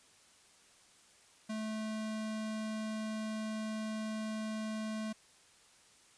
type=tone; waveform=square; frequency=217.4 Hz; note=A3; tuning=21 cents flat; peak=-37 dBFS; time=1.49-5.13 s; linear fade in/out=10 ms; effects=white hiss -63 dBFS RMS until 6.17 s + resampled to 22050 Hz